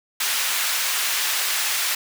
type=high-pass noise; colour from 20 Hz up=pink; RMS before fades=-23 dBFS; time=0.2-1.95 s; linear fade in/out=5 ms; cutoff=1600 Hz; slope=12 dB/octave; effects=none